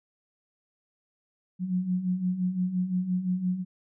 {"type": "beating tone pair", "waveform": "sine", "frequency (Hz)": [178.3, 184.1], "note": ["F3", "F#3"], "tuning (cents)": [36, -8], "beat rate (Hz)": 5.8, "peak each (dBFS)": [-32, -26], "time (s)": [1.59, 3.65], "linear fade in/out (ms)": 50, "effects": []}